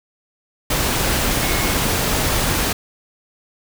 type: tone in noise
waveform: sine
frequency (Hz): 2177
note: C#7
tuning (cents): -32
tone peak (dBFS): -28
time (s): 1.42-1.74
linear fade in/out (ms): 5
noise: pink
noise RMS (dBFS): -19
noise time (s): 0.7-2.73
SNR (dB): -12
effects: none